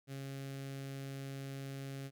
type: tone with notch filter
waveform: sawtooth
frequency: 136.6 Hz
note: C#3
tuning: 25 cents flat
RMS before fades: -44 dBFS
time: 0.07-2.11 s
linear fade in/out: 50 ms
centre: 970 Hz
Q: 1.3
effects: none